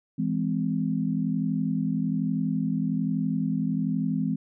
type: chord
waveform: sine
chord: E augmented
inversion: none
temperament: just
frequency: 164.81 / 206 / 257.5 Hz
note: E3 / G#3 / B#3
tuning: 0 / -14 / -28 cents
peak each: -28 dBFS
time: 0.18-4.36 s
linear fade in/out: 10 ms
effects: none